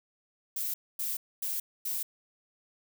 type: noise bursts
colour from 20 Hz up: violet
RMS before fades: -33 dBFS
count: 4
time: 0.56-2.03 s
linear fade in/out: 5 ms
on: 180 ms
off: 250 ms
effects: none